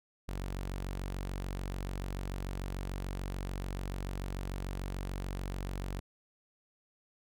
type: tone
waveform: sawtooth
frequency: 46.84 Hz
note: F#1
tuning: 22 cents sharp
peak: -32 dBFS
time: 0.28-6 s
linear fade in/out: 10 ms
effects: none